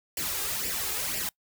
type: noise with flanger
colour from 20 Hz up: white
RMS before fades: -31 dBFS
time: 0.17-1.29 s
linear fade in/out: 2 ms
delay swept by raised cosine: 0.39 to 2.49 ms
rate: 2 Hz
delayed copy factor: +0.65
effects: noise-tail reverb RT60 0.1 s tail -24 dB re dry